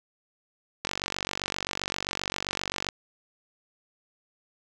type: click train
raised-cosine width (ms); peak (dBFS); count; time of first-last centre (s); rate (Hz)
0.2; -11; 98; 0.85-2.888; 47.6
effects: none